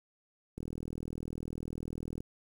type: click train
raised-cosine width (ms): 3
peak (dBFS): -28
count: 66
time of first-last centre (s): 0.58-2.205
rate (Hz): 40
effects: 9-bit